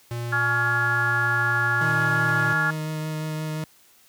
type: tone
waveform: square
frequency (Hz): 118.7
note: A#2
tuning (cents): +32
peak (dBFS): -28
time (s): 0.11-2.53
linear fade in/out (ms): 0
type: harmonic tone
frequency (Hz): 281.1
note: C#4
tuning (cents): +24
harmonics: 3 / 4 / 5 / 6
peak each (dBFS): -32 / -31 / -23 / -24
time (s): 0.32-2.71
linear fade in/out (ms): 10
type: tone with vibrato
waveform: 40% pulse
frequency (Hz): 155.56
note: D#3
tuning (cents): 0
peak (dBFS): -26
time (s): 1.81-3.64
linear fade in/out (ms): 2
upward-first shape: sine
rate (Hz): 5.7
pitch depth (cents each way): 10
effects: white hiss -56 dBFS RMS until 4.08 s + high-pass 60 Hz 12 dB/octave